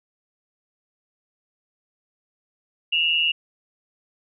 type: tone pair together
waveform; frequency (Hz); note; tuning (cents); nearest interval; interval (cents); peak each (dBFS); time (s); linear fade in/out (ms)
sine; 2711 / 2872; E7 / F7; +48 / +48; minor second; 100; -22 / -20; 2.92-3.32; 10
effects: none